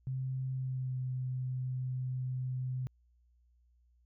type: tone with pitch glide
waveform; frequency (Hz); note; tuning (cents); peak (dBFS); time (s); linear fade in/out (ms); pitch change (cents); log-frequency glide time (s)
sine; 130.81 to 128.12; C3 to C3; 0 to -36; -33; 0.07-2.87; 0; -36; 0.52-1.03
effects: added 60 Hz sine -65 dBFS peak until 4.05 s